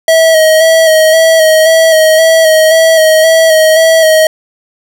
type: tone with vibrato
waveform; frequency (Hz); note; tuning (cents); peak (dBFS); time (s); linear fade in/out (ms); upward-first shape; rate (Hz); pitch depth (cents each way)
square; 640; D#5; +49; -4; 0.08-4.27; 2; square; 1.9; 25
effects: none